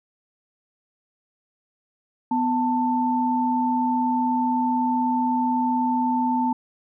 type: tone pair together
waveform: sine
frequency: 249.2 / 888 Hz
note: B3 / A5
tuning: +16 / +16 cents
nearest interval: octave + minor seventh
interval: 2200 cents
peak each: -22 dBFS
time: 2.31-6.53 s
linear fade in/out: 5 ms
effects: none